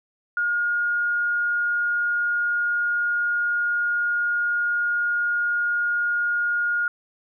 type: tone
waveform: sine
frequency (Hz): 1427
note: F6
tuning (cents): +37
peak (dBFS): -20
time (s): 0.37-6.88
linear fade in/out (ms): 2
effects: none